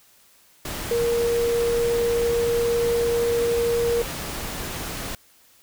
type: tone in noise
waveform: sine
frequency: 470 Hz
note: A#4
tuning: 14 cents sharp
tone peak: -19 dBFS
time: 0.91-4.02 s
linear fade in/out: 2 ms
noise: pink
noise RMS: -31 dBFS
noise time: 0.65-5.15 s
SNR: +9 dB
effects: white hiss -56 dBFS RMS until 5.62 s